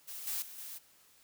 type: noise with level steps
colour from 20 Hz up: blue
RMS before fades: -44 / -36 / -49 / -45 dBFS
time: 0.07-0.79 s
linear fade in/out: 20 ms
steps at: 0.27 / 0.42 / 0.58 s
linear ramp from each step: 2 ms
effects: white hiss -64 dBFS RMS until 1.23 s